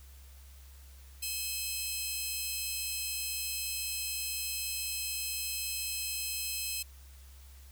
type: tone cluster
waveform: 10% pulse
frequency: 2577 / 3142 / 4121 Hz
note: E7 / G7 / C8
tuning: -40 / +3 / -27 cents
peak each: -28 / -35 / -31 dBFS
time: 1.22-6.83 s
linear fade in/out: 10 ms
effects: added 67 Hz sine -50 dBFS peak until 7.71 s + white hiss -60 dBFS RMS until 7.71 s